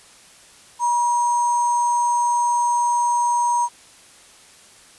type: tone with sample-and-hold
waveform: sine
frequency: 959 Hz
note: A#5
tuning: 49 cents sharp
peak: -16 dBFS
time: 0.79-3.69 s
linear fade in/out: 50 ms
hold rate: 7350 Hz
effects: white hiss -48 dBFS RMS until 4.98 s + resampled to 24000 Hz